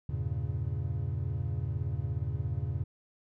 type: chord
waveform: triangle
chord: E diminished seventh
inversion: none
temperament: equal with one note detuned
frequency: 82.41 / 99.25 / 116.54 / 138.59 Hz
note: E2 / G2 / Bb2 / Db3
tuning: 0 / +22 / 0 / 0 cents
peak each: -34 dBFS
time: 0.09-2.84 s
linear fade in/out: 5 ms
effects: none